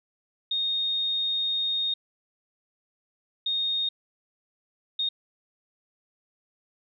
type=tone bursts at uneven times; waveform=sine; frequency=3700 Hz; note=A#7; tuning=14 cents flat; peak=-24 dBFS; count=3; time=0.51-1.94 / 3.46-3.89 / 4.99-5.09 s; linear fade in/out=5 ms; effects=none